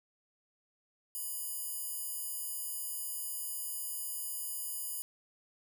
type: tone with high-pass filter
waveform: square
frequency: 984 Hz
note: B5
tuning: 7 cents flat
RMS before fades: -39 dBFS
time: 1.15-5.02 s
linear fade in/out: 0 ms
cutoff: 11000 Hz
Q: 1.4
effects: none